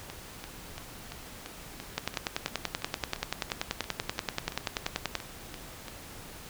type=two click trains; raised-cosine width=0.2 ms; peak=-11 / -22 dBFS; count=34 / 18; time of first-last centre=1.98-5.153 / 0.1-5.882 s; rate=10.4 / 2.94 Hz; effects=pink hiss -46 dBFS RMS until 6.49 s